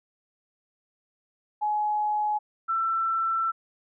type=tone pair in turn; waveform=sine; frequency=843 / 1338.2 Hz; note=G#5 / E6; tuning=+26 / +26 cents; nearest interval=minor sixth; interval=800 cents; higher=second; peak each=-23 dBFS; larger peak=neither; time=1.61-2.39 / 2.68-3.52 s; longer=second; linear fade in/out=20 ms; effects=none